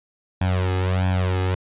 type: tone with flanger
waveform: sawtooth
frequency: 92.5 Hz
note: F#2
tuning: in tune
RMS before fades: -21 dBFS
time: 0.41-1.55 s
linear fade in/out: 5 ms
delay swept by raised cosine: 1.2 to 2.4 ms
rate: 1.5 Hz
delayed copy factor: +1
effects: resampled to 8000 Hz